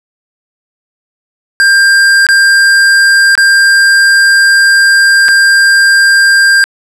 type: tone with dropouts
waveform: square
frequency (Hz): 1594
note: G6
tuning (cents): +28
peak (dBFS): -4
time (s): 1.6-6.64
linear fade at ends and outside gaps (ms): 0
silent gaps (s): 2.267-2.288 / 3.353-3.377 / 5.283-5.287
effects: low-pass 9000 Hz 12 dB/octave